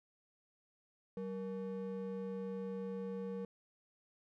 triangle ring-modulated tone, 331.5 Hz, E4, 10 cents sharp, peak -34 dBFS, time 1.17-3.45 s, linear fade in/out 2 ms, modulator 140 Hz, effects none

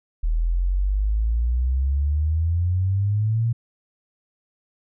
sine exponential sweep, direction up, 39.02 to 118.2 Hz, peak -18 dBFS, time 0.23-3.53 s, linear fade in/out 10 ms, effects none

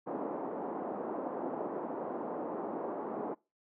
pink band-pass noise, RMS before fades -38 dBFS, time 0.06-3.35 s, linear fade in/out 20 ms, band 250 to 930 Hz, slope 24 dB/octave, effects noise-tail reverb RT60 0.3 s tail -26 dB re dry

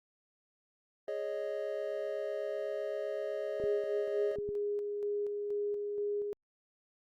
triangle chord, Ab suspended fourth, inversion none, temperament equal, 415.3 / 554.4 / 622.3 Hz, Ab4 / Db5 / Eb5, 0 / 0 / 0 cents, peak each -37 / -37 / -36 dBFS, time 1.08-4.36 s, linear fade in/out 2 ms
sine tone with tremolo, 411.4 Hz, G#4, 16 cents flat, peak -31 dBFS, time 3.6-6.33 s, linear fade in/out 0 ms, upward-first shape square, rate 2.1 Hz, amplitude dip 30%
clicks, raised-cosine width 3 ms, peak -31 dBFS, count 3, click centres 3.639 / 4.386 / 4.49 s
effects Opus 48 kbps

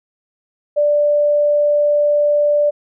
sine tone, 588 Hz, D5, 2 cents sharp, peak -11 dBFS, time 0.76-2.71 s, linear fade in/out 20 ms, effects none

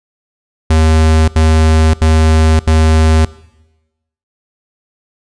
square tone bursts, 79.2 Hz, D#2, 31 cents sharp, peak -7 dBFS, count 4, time 0.7-3.251 s, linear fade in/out 5 ms, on 580 ms, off 77 ms, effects noise-tail reverb RT60 1.0 s tail -20 dB re dry + resampled to 22050 Hz

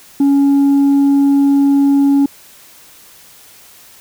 sine tone, 279.5 Hz, C#4, 14 cents sharp, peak -5 dBFS, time 0.2-2.26 s, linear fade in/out 5 ms, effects tanh soft clip ceiling -7 dBFS + white hiss -42 dBFS RMS until 4 s

